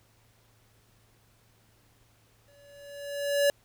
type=tone with exponential growth; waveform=square; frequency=570 Hz; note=C#5; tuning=48 cents sharp; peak=-20 dBFS; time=2.48-3.5 s; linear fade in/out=1 ms; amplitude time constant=220 ms; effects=added 111 Hz sine -65 dBFS peak until 3.64 s + pink hiss -65 dBFS RMS until 3.64 s